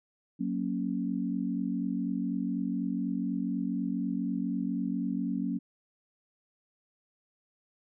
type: chord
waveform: sine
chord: F# major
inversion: none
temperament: equal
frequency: 185 / 233.1 / 277.2 Hz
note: F#3 / A#3 / C#4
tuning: 0 / 0 / 0 cents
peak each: -33 dBFS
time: 0.39-5.59 s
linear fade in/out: 20 ms
effects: none